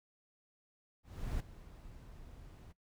brown noise with ADSR envelope, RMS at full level -37 dBFS, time 1.03-2.73 s, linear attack 370 ms, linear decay 6 ms, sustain -16 dB, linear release 20 ms, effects noise-tail reverb RT60 0.1 s tail -19 dB re dry

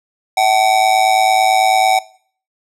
square tone with amplitude modulation, 758 Hz, F#5, 42 cents sharp, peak -8 dBFS, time 0.37-1.99 s, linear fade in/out 5 ms, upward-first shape sine, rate 109 Hz, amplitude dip 75%, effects noise-tail reverb RT60 0.5 s tail -19 dB re dry + low-pass 11000 Hz 12 dB/octave

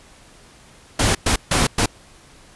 pink noise bursts at uneven times, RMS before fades -17 dBFS, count 4, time 0.99-1.15 / 1.26-1.36 / 1.51-1.67 / 1.78-1.86 s, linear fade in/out 5 ms, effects pink hiss -48 dBFS RMS until 2.55 s + resampled to 24000 Hz

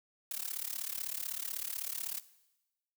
blue noise with amplitude modulation, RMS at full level -35 dBFS, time 0.31-2.2 s, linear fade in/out 2 ms, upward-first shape sine, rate 36 Hz, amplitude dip 95%, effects noise-tail reverb RT60 1.0 s tail -17 dB re dry

